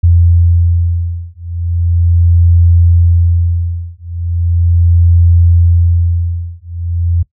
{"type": "beating tone pair", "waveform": "sine", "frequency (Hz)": [85.4, 85.78], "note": ["F2", "F2"], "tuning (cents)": [-38, -31], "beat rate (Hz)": 0.38, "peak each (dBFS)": -10, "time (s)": [0.03, 7.23], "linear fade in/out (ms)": 10, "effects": ["noise-tail reverb RT60 0.1 s tail -19 dB re dry"]}